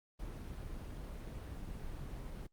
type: noise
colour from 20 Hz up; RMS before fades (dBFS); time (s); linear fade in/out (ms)
brown; -44; 0.19-2.47; 10
effects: Opus 24 kbps